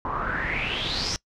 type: noise with low-pass filter sweep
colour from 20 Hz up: pink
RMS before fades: -28 dBFS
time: 0.05-1.16 s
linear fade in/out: 0 ms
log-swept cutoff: 1000 to 5800 Hz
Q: 7.7
effects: noise-tail reverb RT60 0.1 s tail -22 dB re dry